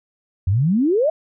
sine exponential sweep, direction up, 85.7 to 660 Hz, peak -14 dBFS, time 0.47-1.1 s, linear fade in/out 5 ms, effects none

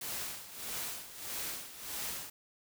white noise with tremolo, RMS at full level -38 dBFS, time 0.01-2.3 s, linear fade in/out 5 ms, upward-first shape sine, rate 1.6 Hz, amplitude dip 75%, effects none

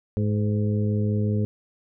harmonic tone with a mistuned harmonic, 105.3 Hz, G#2, 24 cents sharp, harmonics 1 / 2 / 3 / 4 / 5, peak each -22 / -26 / -36 / -32 / -37 dBFS, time 0.17-1.45 s, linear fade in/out 0 ms, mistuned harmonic 5, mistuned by -38 cents, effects none

